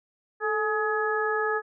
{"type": "harmonic tone with a mistuned harmonic", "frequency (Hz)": 422, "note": "G#4", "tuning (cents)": 28, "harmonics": [1, 2, 3, 4], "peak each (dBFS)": [-27, -32, -30, -29], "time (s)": [0.4, 1.62], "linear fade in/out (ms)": 50, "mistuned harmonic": 1, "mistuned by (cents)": 56, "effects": []}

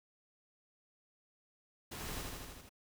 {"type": "noise with echo", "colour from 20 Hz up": "pink", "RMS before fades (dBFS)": -45, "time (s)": [1.91, 2.22], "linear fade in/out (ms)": 10, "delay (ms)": 79, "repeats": 6, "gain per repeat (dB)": -2, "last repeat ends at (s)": 2.694, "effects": []}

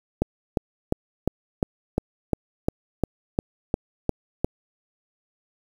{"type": "click train", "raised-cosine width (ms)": 2, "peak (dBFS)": -7, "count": 13, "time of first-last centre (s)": [0.22, 4.445], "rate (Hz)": 2.84, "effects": ["7-bit"]}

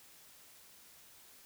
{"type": "silence", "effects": ["white hiss -59 dBFS RMS until 1.45 s"]}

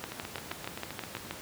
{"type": "two click trains", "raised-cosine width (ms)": 0.3, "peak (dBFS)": [-18, -21], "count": [9, 9], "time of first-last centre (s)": [[0.04, 1.31], [0.12, 1.168]], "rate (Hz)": [6.3, 7.63], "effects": ["pink hiss -44 dBFS RMS until 1.41 s", "high-pass 100 Hz 12 dB/octave"]}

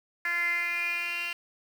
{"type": "tone with band-pass filter sweep", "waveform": "10% pulse", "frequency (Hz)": 345.7, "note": "F4", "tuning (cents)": -18, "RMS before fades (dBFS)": -30, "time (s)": [0.25, 1.33], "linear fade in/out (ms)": 2, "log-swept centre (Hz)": [1900, 2900], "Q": 8.8, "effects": ["8-bit"]}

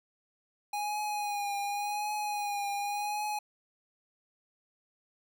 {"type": "tone with vibrato", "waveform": "square", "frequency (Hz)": 824, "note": "G#5", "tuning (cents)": -14, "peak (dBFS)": -32, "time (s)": [0.73, 3.39], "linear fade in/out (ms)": 5, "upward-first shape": "triangle", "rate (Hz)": 0.89, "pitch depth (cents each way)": 41, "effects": []}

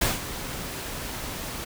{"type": "noise with ADSR envelope", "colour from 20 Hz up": "pink", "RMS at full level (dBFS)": -22, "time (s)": [0.01, 1.65], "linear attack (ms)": 7, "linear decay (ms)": 170, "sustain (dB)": -12, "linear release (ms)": 14, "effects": []}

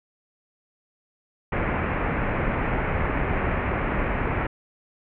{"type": "low-pass noise", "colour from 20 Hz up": "pink", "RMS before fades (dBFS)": -25, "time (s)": [1.52, 4.47], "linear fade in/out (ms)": 5, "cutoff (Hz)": 2400, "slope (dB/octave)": 48, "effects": []}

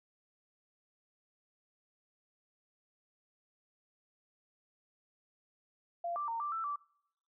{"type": "tone with pitch steps", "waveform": "sine", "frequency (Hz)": [689, 1175, 917, 1175, 1328, 1162], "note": ["F5", "D6", "A#5", "D6", "E6", "D6"], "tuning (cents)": [-24, 1, -29, 1, 12, -19], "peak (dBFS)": -34, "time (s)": [6.04, 6.76], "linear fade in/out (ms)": 5, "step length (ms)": 120, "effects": ["noise-tail reverb RT60 0.7 s tail -23 dB re dry"]}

